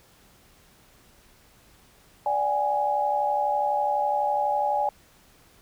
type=tone cluster; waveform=sine; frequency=585 / 758 / 830 Hz; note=D5 / F#5 / G#5; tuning=-7 / +42 / -1 cents; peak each=-28 / -31 / -23 dBFS; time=2.26-4.89 s; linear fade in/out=2 ms; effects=pink hiss -57 dBFS RMS until 5.61 s